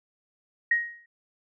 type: tone with exponential decay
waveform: sine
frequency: 1880 Hz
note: A#6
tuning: 14 cents sharp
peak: -17 dBFS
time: 0.71-1.06 s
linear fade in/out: 5 ms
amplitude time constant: 74 ms
effects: none